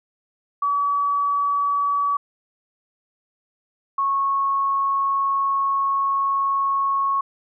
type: tone pair in turn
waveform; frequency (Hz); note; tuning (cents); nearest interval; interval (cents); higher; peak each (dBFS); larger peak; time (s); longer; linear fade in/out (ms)
sine; 1141 / 1099.8; C#6 / C#6; +50 / -14; minor second; 64; first; -18; neither; 0.62-2.17 / 3.98-7.21; second; 5
effects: none